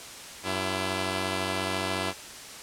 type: tone pair together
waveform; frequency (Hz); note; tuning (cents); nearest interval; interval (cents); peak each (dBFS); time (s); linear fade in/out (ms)
5% pulse; 94.29 / 336; F#2 / E4; +33 / +33; octave + minor seventh; 2200; -19; 0.43-2.14; 50
effects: white hiss -42 dBFS RMS until 2.62 s + low-pass 9000 Hz 12 dB/octave